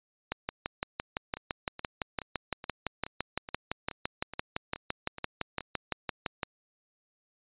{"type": "two click trains", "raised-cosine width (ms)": 0.3, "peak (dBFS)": [-24, -14], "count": [11, 37], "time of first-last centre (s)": [[1.37, 5.607], [0.32, 6.432]], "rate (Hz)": [2.36, 5.89], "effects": ["resampled to 8000 Hz"]}